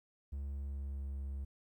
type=tone with pitch glide; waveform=triangle; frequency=69.8 to 68.6 Hz; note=C#2 to C#2; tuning=+13 to -17 cents; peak=-36 dBFS; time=0.32-1.45 s; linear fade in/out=10 ms; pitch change=-30 cents; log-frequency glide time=0.43-1.19 s; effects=13-bit